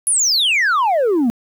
sine exponential sweep, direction down, 10860 to 220 Hz, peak -10 dBFS, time 0.07-1.3 s, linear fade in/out 0 ms, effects tanh soft clip ceiling -12 dBFS + 8-bit

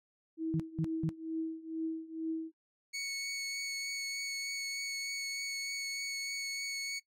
sine tone with tremolo, 322.5 Hz, E4, 38 cents flat, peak -31 dBFS, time 0.37-2.52 s, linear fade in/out 50 ms, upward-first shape triangle, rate 2.2 Hz, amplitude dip 90%
sine tone bursts, 160 Hz, D#3, 49 cents sharp, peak -29 dBFS, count 3, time 0.54-1.091 s, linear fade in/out 0 ms, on 57 ms, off 190 ms
20% pulse tone with vibrato, 2217 Hz, C#7, in tune, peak -31 dBFS, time 2.93-7 s, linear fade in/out 20 ms, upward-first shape triangle, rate 3.3 Hz, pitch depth 11 cents each way
effects noise-tail reverb RT60 0.1 s tail -20 dB re dry + low-pass 12000 Hz 12 dB/octave

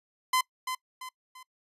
sawtooth tone with echo, 1025 Hz, C6, 36 cents flat, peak -19 dBFS, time 0.33-0.41 s, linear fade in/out 5 ms, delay 340 ms, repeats 3, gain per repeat -8 dB, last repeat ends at 1.43 s, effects noise-tail reverb RT60 0.1 s tail -23 dB re dry + resampled to 32000 Hz

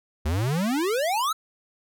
square exponential sweep, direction up, 70.7 to 1355 Hz, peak -23 dBFS, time 0.25-1.33 s, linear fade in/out 10 ms, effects none

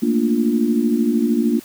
sine chord, Bb major seventh, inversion third, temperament equal, 220 / 233.1 / 293.7 / 349.2 Hz, A3 / Bb3 / D4 / F4, 0 / 0 / 0 / 0 cents, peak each -23 / -17 / -21 / -23 dBFS, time 0.02-1.6 s, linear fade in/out 10 ms, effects white hiss -43 dBFS RMS until 1.64 s

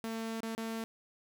sawtooth tone with dropouts, 225.1 Hz, A3, 40 cents sharp, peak -32 dBFS, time 0.04-0.84 s, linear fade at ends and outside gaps 0 ms, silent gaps 0.405-0.432 / 0.55-0.579 s, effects none

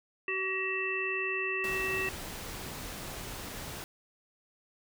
harmonic tone, 380.1 Hz, F#4, 47 cents sharp, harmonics 1 / 3 / 5 / 7, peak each -36 / -41 / -35 / -33 dBFS, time 0.28-2.09 s, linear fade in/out 2 ms
pink noise, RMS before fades -41 dBFS, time 1.64-3.84 s, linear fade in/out 0 ms
effects none

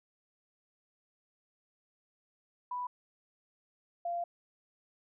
sine tone pair in turn, 987.8 / 691.3 Hz, B5 / F5, 0 / -18 cents, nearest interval tritone, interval 618 cents, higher first, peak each -34 / -32 dBFS, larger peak second, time 2.71-2.87 / 4.05-4.24 s, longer second, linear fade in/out 5 ms, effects none

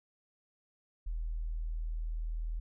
sine tone, 40.18 Hz, E1, 44 cents flat, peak -33 dBFS, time 1.06-2.6 s, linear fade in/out 10 ms, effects none

